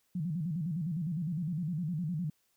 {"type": "tone with vibrato", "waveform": "sine", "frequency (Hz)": 164.81, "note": "E3", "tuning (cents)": 0, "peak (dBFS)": -31, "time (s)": [0.15, 2.3], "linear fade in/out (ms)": 5, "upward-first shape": "square", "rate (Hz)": 9.8, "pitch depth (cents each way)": 150, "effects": ["white hiss -74 dBFS RMS until 2.56 s"]}